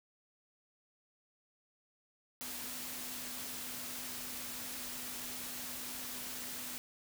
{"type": "tone in noise", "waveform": "sine", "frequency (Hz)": 249.1, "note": "B3", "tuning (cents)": 15, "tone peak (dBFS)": -54, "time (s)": [2.41, 6.78], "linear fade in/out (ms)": 0, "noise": "white", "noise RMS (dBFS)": -43, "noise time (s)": [2.41, 6.78], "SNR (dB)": -14, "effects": []}